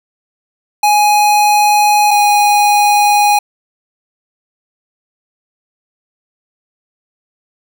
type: tone pair in turn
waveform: square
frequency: 834 / 825.9 Hz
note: G#5 / G#5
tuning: +7 / -10 cents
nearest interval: unison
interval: 17 cents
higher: first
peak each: -8 dBFS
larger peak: neither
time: 0.83-2.11 / 2.11-3.39 s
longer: neither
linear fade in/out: 5 ms
effects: none